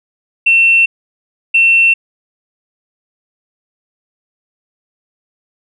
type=tone bursts at uneven times; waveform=sine; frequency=2700 Hz; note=E7; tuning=41 cents sharp; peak=-5 dBFS; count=2; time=0.46-0.86 / 1.54-1.94 s; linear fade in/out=10 ms; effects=tanh soft clip ceiling -1 dBFS